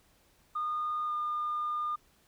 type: tone with pitch glide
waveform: sine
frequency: 1223 to 1211 Hz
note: D#6 to D#6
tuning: -30 to -47 cents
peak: -29 dBFS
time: 0.55-1.96 s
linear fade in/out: 10 ms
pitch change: -17 cents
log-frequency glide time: 1.06-1.12 s
effects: tanh soft clip ceiling -26 dBFS + pink hiss -66 dBFS RMS until 2.27 s